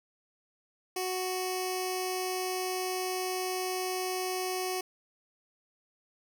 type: tone with notch filter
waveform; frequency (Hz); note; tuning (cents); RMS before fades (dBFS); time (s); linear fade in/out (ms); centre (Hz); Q
10% pulse; 370; F#4; 0; -33; 0.96-4.81; 5; 1500; 0.72
effects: none